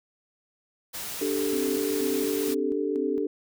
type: noise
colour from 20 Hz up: white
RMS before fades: -35 dBFS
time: 0.93-2.55 s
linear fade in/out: 20 ms
type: chord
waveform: sine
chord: D suspended fourth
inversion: none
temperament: equal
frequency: 293.7 / 392 / 440 Hz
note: D4 / G4 / A4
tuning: 0 / 0 / 0 cents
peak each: -29 dBFS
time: 1.21-3.27 s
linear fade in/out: 5 ms
type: tone with tremolo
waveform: sine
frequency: 261.6 Hz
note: C4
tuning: in tune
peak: -31 dBFS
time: 1.53-3.18 s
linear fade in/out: 0 ms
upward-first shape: square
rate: 2.1 Hz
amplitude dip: 80%
effects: none